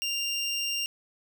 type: tone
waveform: 25% pulse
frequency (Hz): 2788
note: F7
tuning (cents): -4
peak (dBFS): -24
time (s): 0.02-0.86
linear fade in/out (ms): 0
effects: none